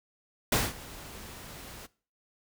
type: noise with ADSR envelope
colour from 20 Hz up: pink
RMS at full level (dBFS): -24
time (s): 0.52-1.87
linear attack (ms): 4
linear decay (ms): 200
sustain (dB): -21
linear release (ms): 18
effects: noise-tail reverb RT60 0.4 s tail -21 dB re dry